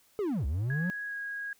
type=linear two-way sweep; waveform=triangle; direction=down then up; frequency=440 to 61.8 to 188.1 Hz; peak=-26 dBFS; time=0.19-0.9 s; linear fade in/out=0 ms; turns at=0.46 s
type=tone with pitch glide; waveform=sine; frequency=1661.2 to 1644 Hz; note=G#6 to G#6; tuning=0 to -18 cents; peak=-34 dBFS; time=0.7-1.53 s; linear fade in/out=2 ms; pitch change=-18 cents; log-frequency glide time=1.05-1.18 s
effects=white hiss -65 dBFS RMS until 1.59 s